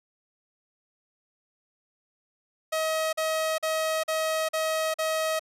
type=tone bursts; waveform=sawtooth; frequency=635 Hz; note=D#5; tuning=35 cents sharp; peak=-21 dBFS; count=6; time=2.72-5.395 s; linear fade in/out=10 ms; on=410 ms; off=43 ms; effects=resampled to 32000 Hz